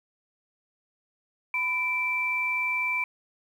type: tone pair together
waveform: sine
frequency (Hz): 1000 / 2336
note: B5 / D7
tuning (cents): +21 / -10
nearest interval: octave + minor third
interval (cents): 1469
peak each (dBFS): -33 / -25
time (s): 1.54-3.04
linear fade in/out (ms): 2
effects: 9-bit